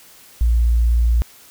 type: tone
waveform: sine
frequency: 58.2 Hz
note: A#1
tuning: 2 cents flat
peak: -12 dBFS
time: 0.41-1.22 s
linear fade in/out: 0 ms
effects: white hiss -46 dBFS RMS until 1.5 s